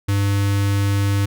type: tone with notch filter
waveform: square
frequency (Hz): 100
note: G2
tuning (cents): +35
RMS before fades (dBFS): -18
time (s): 0.08-1.26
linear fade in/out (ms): 10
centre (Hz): 650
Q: 1.3
effects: none